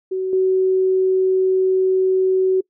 sine tone with level steps, 376 Hz, F#4, 28 cents sharp, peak -19 / -13 dBFS, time 0.11-2.61 s, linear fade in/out 10 ms, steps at 0.33 s, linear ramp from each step 2 ms, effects noise-tail reverb RT60 0.1 s tail -23 dB re dry

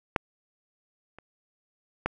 clicks, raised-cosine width 0.5 ms, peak -8 / -30 / -11 dBFS, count 3, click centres 0.162 / 1.186 / 2.06 s, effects none

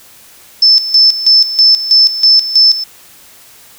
sine tone with tremolo, 5274 Hz, E8, in tune, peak -3 dBFS, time 0.62-2.84 s, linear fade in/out 5 ms, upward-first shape square, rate 3.1 Hz, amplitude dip 75%, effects white hiss -40 dBFS RMS until 3.78 s

